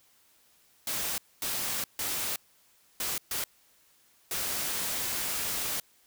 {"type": "noise bursts at uneven times", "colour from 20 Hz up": "white", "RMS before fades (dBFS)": -32, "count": 6, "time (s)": [[0.87, 1.18], [1.42, 1.84], [1.99, 2.36], [3, 3.18], [3.31, 3.44], [4.31, 5.8]], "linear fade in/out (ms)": 2, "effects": ["white hiss -64 dBFS RMS until 6.06 s"]}